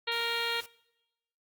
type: harmonic tone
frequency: 466.2 Hz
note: A#4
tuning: in tune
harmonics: 1 / 2 / 3 / 4 / 5 / 6 / 7 / 8 / 9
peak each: -38 / -38 / -38 / -38 / -38 / -38 / -38 / -38 / -38 dBFS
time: 0.07-0.61 s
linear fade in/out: 10 ms
type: noise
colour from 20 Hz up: white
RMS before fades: -48 dBFS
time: 0.12-0.66 s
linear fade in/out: 2 ms
effects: noise-tail reverb RT60 0.9 s tail -22 dB re dry + Opus 48 kbps